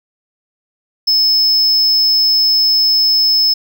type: tone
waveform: triangle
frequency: 5220 Hz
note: E8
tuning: 18 cents flat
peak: -8 dBFS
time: 1.07-3.54 s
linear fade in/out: 10 ms
effects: none